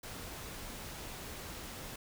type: noise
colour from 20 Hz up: pink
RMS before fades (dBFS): -45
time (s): 0.03-1.96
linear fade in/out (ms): 5
effects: none